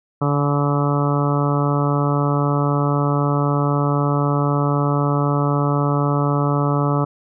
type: harmonic tone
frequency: 143.9 Hz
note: D3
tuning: 35 cents flat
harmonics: 1 / 2 / 3 / 4 / 5 / 6 / 7 / 8 / 9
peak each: -18 / -23 / -26 / -27 / -30 / -30 / -30 / -27 / -28 dBFS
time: 0.21-7.05 s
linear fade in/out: 10 ms
effects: none